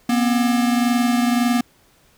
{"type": "tone pair together", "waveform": "square", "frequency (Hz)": [239.5, 261.3], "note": ["A#3", "C4"], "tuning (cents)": [47, -2], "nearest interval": "major second", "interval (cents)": 151, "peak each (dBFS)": [-17, -24], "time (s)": [0.09, 1.61], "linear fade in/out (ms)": 5, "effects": ["pink hiss -56 dBFS RMS until 2.17 s"]}